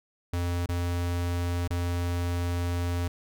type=tone with dropouts; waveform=square; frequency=87.31 Hz; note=F2; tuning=in tune; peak=-27 dBFS; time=0.33-3.08 s; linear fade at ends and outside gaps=5 ms; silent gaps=0.661-0.689 / 1.677-1.705 s; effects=none